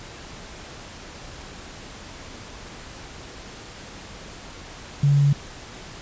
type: tone with quantisation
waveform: sine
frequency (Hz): 142.3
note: C#3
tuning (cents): +46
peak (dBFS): -14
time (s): 5.03-5.33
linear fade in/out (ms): 5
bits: 7
effects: pink hiss -40 dBFS RMS until 6.01 s + resampled to 16000 Hz